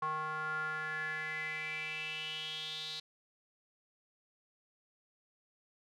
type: tone with band-pass filter sweep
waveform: square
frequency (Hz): 155.56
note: D#3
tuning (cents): 0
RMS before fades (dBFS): -39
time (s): 0.02-3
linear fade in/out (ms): 5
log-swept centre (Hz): 1100 to 4000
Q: 6.8
effects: none